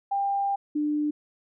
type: tone pair in turn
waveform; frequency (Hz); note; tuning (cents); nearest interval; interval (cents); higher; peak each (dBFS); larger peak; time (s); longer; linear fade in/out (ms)
sine; 796 / 298.2; G5 / D4; +26 / +27; octave + perfect fourth; 1699; first; -23; neither; 0.11-0.56 / 0.75-1.11; first; 10
effects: none